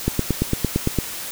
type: click train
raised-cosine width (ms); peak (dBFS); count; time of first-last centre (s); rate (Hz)
3; -5; 9; 0.08-0.987; 8.82
effects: white hiss -31 dBFS RMS until 1.31 s